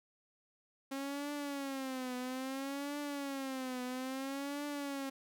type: tone with vibrato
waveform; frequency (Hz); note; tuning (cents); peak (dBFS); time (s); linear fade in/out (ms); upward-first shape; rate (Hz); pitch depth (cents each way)
sawtooth; 270; C#4; -45; -34; 0.91-5.1; 10; triangle; 0.6; 140
effects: none